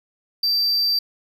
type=tone; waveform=triangle; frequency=4677 Hz; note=D8; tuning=8 cents flat; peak=-16 dBFS; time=0.43-0.99 s; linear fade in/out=5 ms; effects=none